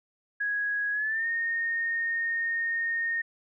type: tone with pitch glide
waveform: sine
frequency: 1661.2 to 1843.2 Hz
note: G#6 to A#6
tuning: 0 to -20 cents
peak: -26 dBFS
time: 0.4-3.22 s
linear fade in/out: 10 ms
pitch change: +180 cents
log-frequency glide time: 0.92-1.27 s
effects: none